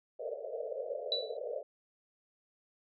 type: band-pass noise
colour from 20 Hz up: pink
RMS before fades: -39 dBFS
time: 0.19-1.63 s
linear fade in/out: 10 ms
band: 440 to 650 Hz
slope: 96 dB/octave
type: tone with exponential decay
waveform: sine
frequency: 3951 Hz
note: B7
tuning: in tune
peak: -26 dBFS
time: 1.12-1.37 s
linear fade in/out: 1 ms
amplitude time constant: 54 ms
effects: MP3 64 kbps